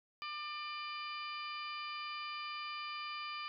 harmonic tone, 597 Hz, D5, 28 cents sharp, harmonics 2 / 3 / 4 / 5 / 6 / 7 / 8, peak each -43 / -54 / -46 / -49 / -58 / -59 / -50 dBFS, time 0.22-3.48 s, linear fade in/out 0 ms, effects none

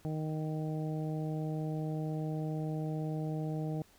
harmonic tone, 155.56 Hz, D#3, in tune, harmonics 1 / 2 / 3 / 4 / 5, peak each -34 / -40 / -44 / -46 / -48 dBFS, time 0.05-3.82 s, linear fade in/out 0 ms, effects pink hiss -63 dBFS RMS until 3.98 s

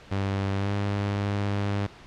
sawtooth tone with pitch glide, 98 to 101.1 Hz, G2 to G#2, 0 to -46 cents, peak -21 dBFS, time 0.11-1.87 s, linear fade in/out 10 ms, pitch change +54 cents, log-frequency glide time 0.58-0.7 s, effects pink hiss -48 dBFS RMS until 2.06 s + low-pass 4000 Hz 12 dB/octave

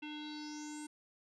square tone with low-pass filter sweep, 300 Hz, D4, 37 cents sharp, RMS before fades -45 dBFS, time 0.02-0.87 s, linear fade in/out 10 ms, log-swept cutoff 2800 to 8900 Hz, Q 6.5, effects none

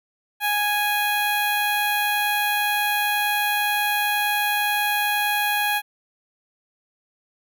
10% pulse tone with notch filter, 829 Hz, G#5, 3 cents flat, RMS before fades -22 dBFS, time 0.4-5.82 s, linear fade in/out 50 ms, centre 5200 Hz, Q 0.76, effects none

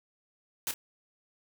white noise with echo, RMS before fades -32 dBFS, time 0.67-0.71 s, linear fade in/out 0 ms, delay 29 ms, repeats 1, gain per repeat -10 dB, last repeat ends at 0.739 s, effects none

